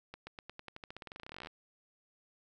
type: accelerating click train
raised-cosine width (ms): 0.3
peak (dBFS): -29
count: 28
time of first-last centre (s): 0.14-1.471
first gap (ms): 130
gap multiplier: 0.91
effects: none